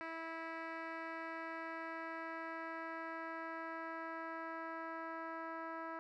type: tone with low-pass filter sweep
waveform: 10% pulse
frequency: 326.7 Hz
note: E4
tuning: 15 cents flat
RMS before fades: -45 dBFS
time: 0.01-5.99 s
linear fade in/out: 0 ms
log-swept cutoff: 2300 to 1400 Hz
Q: 1.5
effects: none